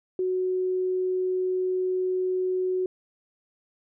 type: tone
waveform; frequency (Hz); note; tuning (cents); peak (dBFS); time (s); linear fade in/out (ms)
sine; 369.6; F#4; -2; -23; 0.19-2.86; 2
effects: none